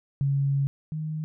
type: tone pair in turn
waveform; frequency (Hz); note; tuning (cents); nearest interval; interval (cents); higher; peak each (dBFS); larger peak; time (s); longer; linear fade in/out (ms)
sine; 139 / 155.44; C#3 / D#3; +5 / -1; major second; 194; second; -21 / -28; first; 0.21-0.67 / 0.92-1.24; first; 0
effects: none